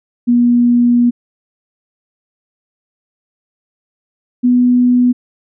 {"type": "tone pair in turn", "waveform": "sine", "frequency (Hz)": [240.9, 246.8], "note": ["B3", "B3"], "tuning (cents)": [-43, -1], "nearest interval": "unison", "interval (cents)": 42, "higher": "second", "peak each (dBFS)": -7, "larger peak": "neither", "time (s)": [[0.27, 1.11], [4.43, 5.13]], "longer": "first", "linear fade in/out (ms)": 20, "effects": []}